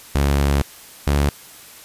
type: tone pair in turn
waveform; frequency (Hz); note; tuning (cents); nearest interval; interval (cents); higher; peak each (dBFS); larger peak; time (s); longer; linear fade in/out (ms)
sawtooth; 70.4 / 71.63; C#2 / D2; +27 / -43; unison; 30; second; -11; neither; 0.15-0.62 / 1.07-1.29; first; 0
effects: white hiss -42 dBFS RMS until 1.84 s + resampled to 32000 Hz